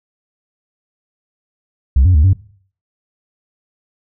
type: tone with pitch steps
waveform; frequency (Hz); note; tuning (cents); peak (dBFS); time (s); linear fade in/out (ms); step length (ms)
sine; 66 / 91.1 / 74.2 / 95.2; C2 / F#2 / D2 / F#2; +16 / -26 / +18 / +50; -5; 1.96-2.332; 5; 93
effects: noise-tail reverb RT60 0.5 s tail -20 dB re dry + tanh soft clip ceiling -5 dBFS